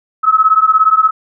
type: beating tone pair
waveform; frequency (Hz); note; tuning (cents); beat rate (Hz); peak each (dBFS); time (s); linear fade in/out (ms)
sine; 1281 / 1298; E6 / E6; -50 / -27; 17; -10; 0.23-1.11; 20
effects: none